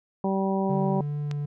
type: harmonic tone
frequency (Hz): 193.3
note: G3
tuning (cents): -24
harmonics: 1 / 2 / 3 / 4 / 5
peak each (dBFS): -25 / -29 / -32 / -32 / -34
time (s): 0.24-1.01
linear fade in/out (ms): 2
type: tone with vibrato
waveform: triangle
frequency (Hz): 146.3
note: D3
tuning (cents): -6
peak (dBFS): -25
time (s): 0.69-1.46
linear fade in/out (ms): 10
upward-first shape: triangle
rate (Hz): 2.5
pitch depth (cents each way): 11
type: click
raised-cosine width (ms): 0.2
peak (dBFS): -20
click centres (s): 1.313
effects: none